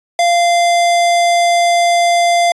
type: tone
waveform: square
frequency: 692 Hz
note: F5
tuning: 16 cents flat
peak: -10 dBFS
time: 0.19-2.52 s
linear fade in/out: 2 ms
effects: resampled to 22050 Hz